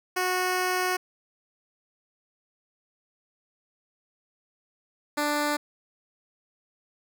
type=tone pair in turn; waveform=10% pulse; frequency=366.5 / 294.8 Hz; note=F#4 / D4; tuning=-16 / +7 cents; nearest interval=major third; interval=377 cents; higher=first; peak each=-16 dBFS; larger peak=neither; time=0.16-0.97 / 5.17-5.57 s; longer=first; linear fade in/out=10 ms; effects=none